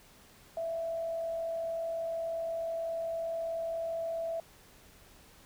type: tone with frequency modulation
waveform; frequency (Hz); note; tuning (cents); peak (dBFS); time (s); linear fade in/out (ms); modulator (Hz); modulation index
sine; 662; E5; +7; -32; 0.57-4.4; 2; 47.2; 0.25
effects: pink hiss -58 dBFS RMS until 5.45 s